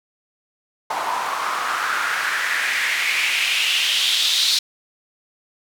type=noise with band-pass filter sweep; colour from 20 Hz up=white; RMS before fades=-21 dBFS; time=0.9-4.59 s; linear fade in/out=5 ms; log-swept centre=890 to 4100 Hz; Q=3.6; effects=none